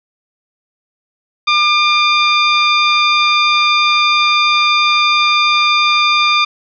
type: tone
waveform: 15% pulse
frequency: 1199 Hz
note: D6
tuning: 36 cents sharp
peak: -3 dBFS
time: 1.47-6.45 s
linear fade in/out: 10 ms
effects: resampled to 11025 Hz + 7-bit